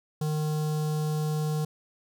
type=tone with notch filter; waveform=square; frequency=153.1 Hz; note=D#3; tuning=28 cents flat; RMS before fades=-28 dBFS; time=0.21-1.65 s; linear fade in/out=5 ms; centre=2100 Hz; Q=0.68; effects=none